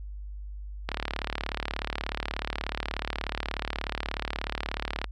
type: click train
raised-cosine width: 0.3 ms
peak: -13 dBFS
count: 153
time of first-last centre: 0.89-5.043 s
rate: 36.6 Hz
effects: added 50 Hz sine -36 dBFS peak until 5.11 s

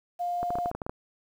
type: tone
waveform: sine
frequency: 704 Hz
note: F5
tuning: 14 cents sharp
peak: -27 dBFS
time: 0.19-0.71 s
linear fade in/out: 20 ms
type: clicks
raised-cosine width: 1 ms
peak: -19 dBFS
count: 10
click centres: 0.43 / 0.505 / 0.555 / 0.586 / 0.659 / 0.714 / 0.75 / 0.818 / 0.865 / 0.895 s
effects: 9-bit

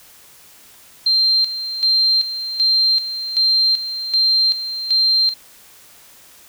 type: tone with tremolo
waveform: sine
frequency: 4160 Hz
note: C8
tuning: 11 cents flat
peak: -12 dBFS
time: 1.06-5.34 s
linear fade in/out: 5 ms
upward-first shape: square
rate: 1.3 Hz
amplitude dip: 70%
effects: white hiss -46 dBFS RMS until 6.48 s

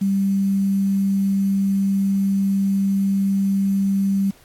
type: tone with quantisation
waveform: sine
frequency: 196 Hz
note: G3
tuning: in tune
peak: -16 dBFS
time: 0.01-4.31 s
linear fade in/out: 10 ms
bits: 7
effects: pink hiss -52 dBFS RMS until 4.44 s + AAC 64 kbps

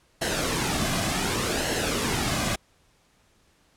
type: noise with flanger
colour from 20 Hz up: pink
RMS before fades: -26 dBFS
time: 0.21-2.56 s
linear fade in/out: 10 ms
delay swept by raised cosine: 0.83 to 2.23 ms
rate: 0.67 Hz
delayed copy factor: -0.55
effects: pink hiss -63 dBFS RMS until 3.76 s + low-pass 10000 Hz 12 dB/octave

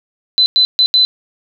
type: tone bursts at uneven times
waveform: sine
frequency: 4024 Hz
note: B7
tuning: 32 cents sharp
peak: -7 dBFS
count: 4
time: 0.38-0.46 / 0.56-0.65 / 0.79-0.86 / 0.94-1.05 s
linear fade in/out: 0 ms
effects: none

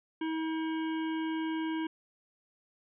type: harmonic tone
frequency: 320 Hz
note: D#4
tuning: 49 cents sharp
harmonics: 1 / 3 / 5 / 7 / 9 / 10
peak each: -31 / -41 / -45 / -48 / -50 / -51 dBFS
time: 0.21-1.87 s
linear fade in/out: 5 ms
effects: none

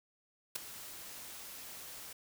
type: noise with ADSR envelope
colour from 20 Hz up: white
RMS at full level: -33 dBFS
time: 0.55-2.13 s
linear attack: 9 ms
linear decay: 8 ms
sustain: -15 dB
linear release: 7 ms
effects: none

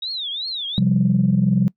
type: tone with vibrato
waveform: sine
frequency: 3729 Hz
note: A#7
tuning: in tune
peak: -24 dBFS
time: 0.02-0.79 s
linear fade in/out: 5 ms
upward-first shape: triangle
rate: 2.7 Hz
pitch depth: 270 cents each way
type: chord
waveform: sine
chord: C suspended fourth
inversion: none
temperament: equal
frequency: 130.81 / 174.61 / 196 Hz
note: C3 / F3 / G3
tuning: 0 / 0 / 0 cents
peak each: -19 / -18 / -17 dBFS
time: 0.78-1.68 s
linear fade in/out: 0 ms
effects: noise-tail reverb RT60 0.1 s tail -23 dB re dry + tanh soft clip ceiling -6 dBFS

